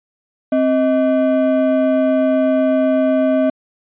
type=ring-modulated tone; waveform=triangle; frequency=446 Hz; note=A4; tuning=23 cents sharp; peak=-7 dBFS; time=0.52-3.5 s; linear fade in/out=5 ms; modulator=183 Hz; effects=resampled to 8000 Hz